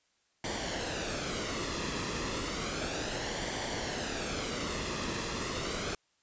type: noise with flanger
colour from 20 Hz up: pink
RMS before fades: -35 dBFS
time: 0.44-5.95 s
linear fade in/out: 2 ms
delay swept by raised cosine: 0.76 to 1.35 ms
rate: 0.32 Hz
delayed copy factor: -0.5
effects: white hiss -73 dBFS RMS until 6.22 s + resampled to 16000 Hz